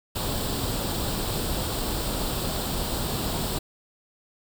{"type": "noise with comb filter", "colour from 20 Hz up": "pink", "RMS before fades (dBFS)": -28, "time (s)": [0.15, 3.59], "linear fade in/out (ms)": 10, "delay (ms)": 0.24, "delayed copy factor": 0.6, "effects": []}